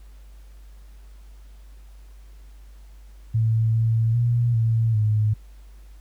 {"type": "tone with pitch steps", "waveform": "sine", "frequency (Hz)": [112, 113, 119, 113.3, 107], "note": ["A2", "A2", "A#2", "A#2", "A2"], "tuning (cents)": [31, 47, 36, -49, -48], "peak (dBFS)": -17, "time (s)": [3.34, 5.34], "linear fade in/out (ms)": 10, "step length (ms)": 400, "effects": ["added 50 Hz sine -42 dBFS peak until 6 s", "pink hiss -60 dBFS RMS until 6 s"]}